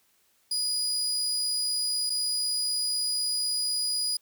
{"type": "tone with dropouts", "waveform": "30% pulse", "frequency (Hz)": 4918, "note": "D#8", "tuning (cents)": -21, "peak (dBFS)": -23, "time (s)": [0.51, 4.17], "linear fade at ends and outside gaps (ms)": 5, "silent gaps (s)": [2.097, 2.101], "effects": ["white hiss -67 dBFS RMS until 4.21 s"]}